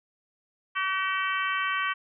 harmonic tone with a mistuned harmonic, 381.1 Hz, G4, 49 cents flat, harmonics 3 / 4 / 5 / 6 / 7 / 8, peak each -29 / -31 / -33 / -35 / -36 / -37 dBFS, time 0.75-1.94 s, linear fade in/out 20 ms, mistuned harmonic 8, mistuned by +21 cents, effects none

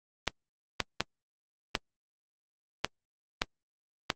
clicks, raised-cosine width 0.2 ms, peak -8 dBFS, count 7, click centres 0.277 / 0.803 / 1.006 / 1.752 / 2.846 / 3.419 / 4.102 s, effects Opus 32 kbps

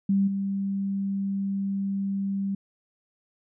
sine tone with level steps, 196.6 Hz, G3, 5 cents sharp, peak -19 / -25 dBFS, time 0.09-2.55 s, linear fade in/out 5 ms, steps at 0.27 s, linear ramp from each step 10 ms, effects none

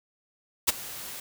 white noise with ADSR envelope, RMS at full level -19 dBFS, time 0.67-1.2 s, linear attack 19 ms, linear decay 20 ms, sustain -20 dB, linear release 3 ms, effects none

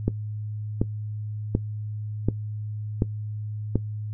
click train, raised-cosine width 3 ms, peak -8 dBFS, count 6, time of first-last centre 0.08-3.756 s, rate 1.36 Hz, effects noise-tail reverb RT60 0.1 s tail -17 dB re dry + added 106 Hz sine -29 dBFS peak until 4.13 s

